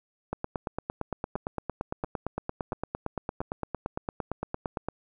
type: two click trains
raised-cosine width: 1 ms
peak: -22 / -16 dBFS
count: 4 / 41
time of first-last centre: 1.36-3.415 / 0.33-4.886 s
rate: 1.46 / 8.78 Hz
effects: none